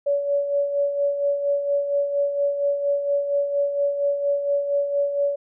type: tone with tremolo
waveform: sine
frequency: 568 Hz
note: C#5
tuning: 42 cents sharp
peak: -17 dBFS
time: 0.06-5.36 s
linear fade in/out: 10 ms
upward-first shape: sine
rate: 4.3 Hz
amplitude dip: 55%
effects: none